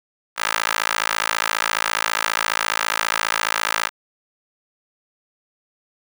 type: tone with high-pass filter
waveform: 15% pulse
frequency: 54.7 Hz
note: A1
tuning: 9 cents flat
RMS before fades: -22 dBFS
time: 0.36-3.9 s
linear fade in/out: 50 ms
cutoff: 1300 Hz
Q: 1.5
effects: none